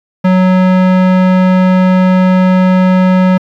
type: tone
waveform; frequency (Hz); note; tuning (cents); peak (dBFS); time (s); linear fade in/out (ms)
square; 185; F#3; 0; -6; 0.24-3.38; 10
effects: low-pass 2000 Hz 12 dB/octave + 8-bit